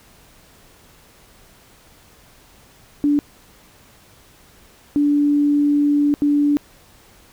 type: tone bursts at uneven times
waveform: sine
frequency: 290.6 Hz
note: D4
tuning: 18 cents flat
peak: -13 dBFS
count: 3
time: 3.04-3.19 / 4.96-6.14 / 6.22-6.57 s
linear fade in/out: 0 ms
effects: pink hiss -50 dBFS RMS until 7.32 s